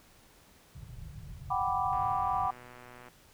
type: low-pass noise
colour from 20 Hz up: white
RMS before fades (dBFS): -45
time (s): 0.75-2.47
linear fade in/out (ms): 0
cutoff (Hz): 150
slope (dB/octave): 48
type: chord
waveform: sine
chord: G major seventh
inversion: third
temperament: equal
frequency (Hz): 740 / 784 / 987.8 / 1174.7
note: F#5 / G5 / B5 / D6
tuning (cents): 0 / 0 / 0 / 0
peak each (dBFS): -33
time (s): 1.5-2.51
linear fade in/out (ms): 10
type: click train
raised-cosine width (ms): 0.5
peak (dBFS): -35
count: 143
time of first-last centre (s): 1.93-3.084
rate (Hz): 123
effects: pink hiss -60 dBFS RMS until 3.33 s